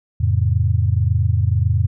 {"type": "chord", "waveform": "sine", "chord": "F augmented", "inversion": "none", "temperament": "just", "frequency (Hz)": [87.31, 109.13, 136.42], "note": ["F2", "A2", "C#3"], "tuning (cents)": [0, -14, -27], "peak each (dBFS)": [-17, -17, -23], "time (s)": [0.2, 1.87], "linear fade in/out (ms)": 10, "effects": []}